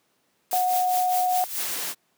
blue noise with tremolo, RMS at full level -28 dBFS, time 0.51-1.74 s, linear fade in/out 2 ms, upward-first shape triangle, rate 4.9 Hz, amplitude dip 75%
sine tone, 731 Hz, F#5, 21 cents flat, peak -20 dBFS, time 0.53-1.44 s, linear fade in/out 0 ms
white noise, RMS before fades -30 dBFS, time 1.56-1.95 s, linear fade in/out 50 ms
effects pink hiss -68 dBFS RMS until 2.17 s + high-pass 200 Hz 12 dB/octave

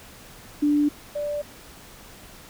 sine tone pair in turn, 293.6 / 587.2 Hz, D4 / D5, 0 / 0 cents, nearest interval octave, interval 1200 cents, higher second, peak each -17 / -25 dBFS, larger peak first, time 0.62-0.89 / 1.15-1.42 s, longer neither, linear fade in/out 10 ms, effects pink hiss -46 dBFS RMS until 2.49 s

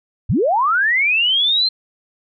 sine linear sweep, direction up, 62.6 to 4186 Hz, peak -13 dBFS, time 0.29-1.69 s, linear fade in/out 10 ms, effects none

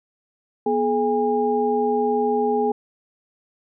sine tone cluster, 242.9 / 424.6 / 813 Hz, B3 / G#4 / G#5, -29 / +38 / -37 cents, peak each -25 / -20 / -23 dBFS, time 0.66-2.72 s, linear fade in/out 5 ms, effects none

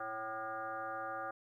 sine tone with frequency modulation, 987.8 Hz, B5, in tune, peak -38 dBFS, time 0-1.31 s, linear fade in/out 5 ms, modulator 218 Hz, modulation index 2.3, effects 13-bit

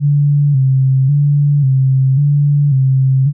sine tone with vibrato, 138.59 Hz, C#3, in tune, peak -8 dBFS, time 0-3.33 s, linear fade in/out 50 ms, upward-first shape square, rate 0.92 Hz, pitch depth 73 cents each way, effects none

